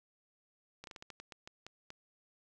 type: slowing click train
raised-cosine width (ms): 0.2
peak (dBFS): -30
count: 11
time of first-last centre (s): 0.84-1.904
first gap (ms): 32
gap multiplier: 1.25
effects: none